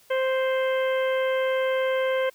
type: harmonic tone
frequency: 523.3 Hz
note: C5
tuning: in tune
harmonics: 1 / 2 / 3 / 4 / 5 / 6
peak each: -22 / -33 / -33 / -34 / -42 / -39 dBFS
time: 0.1-2.3 s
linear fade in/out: 10 ms
effects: white hiss -57 dBFS RMS until 2.34 s